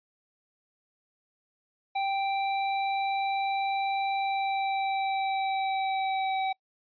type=tone with pitch glide; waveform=square; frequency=784 to 766.1 Hz; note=G5 to G5; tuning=0 to -40 cents; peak=-27 dBFS; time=1.95-6.53 s; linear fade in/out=10 ms; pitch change=-40 cents; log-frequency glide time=4.16-6.41 s; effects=noise-tail reverb RT60 0.1 s tail -26 dB re dry + resampled to 11025 Hz